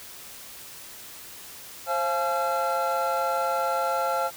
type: tone cluster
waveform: triangle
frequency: 532 / 689 / 854 / 1363 Hz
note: C5 / F5 / G#5 / F6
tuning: +29 / -24 / +48 / -43 cents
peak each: -27 dBFS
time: 1.86-4.31 s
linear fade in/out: 50 ms
effects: white hiss -43 dBFS RMS until 4.36 s